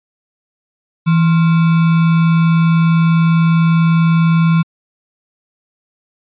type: tone with sample-and-hold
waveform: sine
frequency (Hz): 164.81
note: E3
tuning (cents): 0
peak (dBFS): -8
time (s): 1.06-4.63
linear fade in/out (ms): 20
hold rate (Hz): 1225
effects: resampled to 8000 Hz